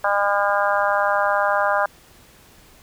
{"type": "harmonic tone", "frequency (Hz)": 202.1, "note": "G#3", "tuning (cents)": -47, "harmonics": [3, 4, 5, 6, 7, 8], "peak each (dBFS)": [-22, -23, -24, -25, -25, -26], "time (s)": [0.04, 1.86], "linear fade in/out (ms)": 5, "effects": ["pink hiss -50 dBFS RMS until 2.82 s"]}